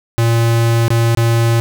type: tone with dropouts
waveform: square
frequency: 115.8 Hz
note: A#2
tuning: 11 cents flat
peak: -11 dBFS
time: 0.18-1.6 s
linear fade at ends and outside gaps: 0 ms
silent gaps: 0.881-0.904 / 1.149-1.173 s
effects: none